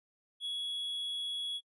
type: tone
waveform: triangle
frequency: 3356 Hz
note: G#7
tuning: 17 cents sharp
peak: -33 dBFS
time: 0.4-1.61 s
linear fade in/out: 50 ms
effects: noise-tail reverb RT60 0.1 s tail -25 dB re dry + resampled to 24000 Hz